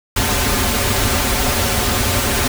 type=noise with comb filter; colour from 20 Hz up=pink; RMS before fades=-17 dBFS; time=0.16-2.48 s; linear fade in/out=5 ms; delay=6.2 ms; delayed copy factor=-0.85; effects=none